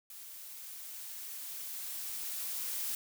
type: noise with level ramp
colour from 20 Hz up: blue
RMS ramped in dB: -49 to -36 dBFS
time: 0.1-2.95 s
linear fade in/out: 2 ms
effects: none